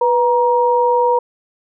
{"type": "tone pair together", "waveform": "sine", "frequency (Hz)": [491.8, 944], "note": ["B4", "A#5"], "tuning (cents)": [-7, 22], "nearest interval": "major seventh", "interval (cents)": 1129, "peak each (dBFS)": -14, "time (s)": [0.01, 1.19], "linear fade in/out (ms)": 5, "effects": []}